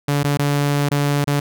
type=tone with dropouts; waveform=sawtooth; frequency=143.7 Hz; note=D3; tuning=37 cents flat; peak=-12 dBFS; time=0.08-1.4 s; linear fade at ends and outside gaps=5 ms; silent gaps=0.232-0.243 / 0.373-0.391 / 0.89-0.913 / 1.244-1.273 s; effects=none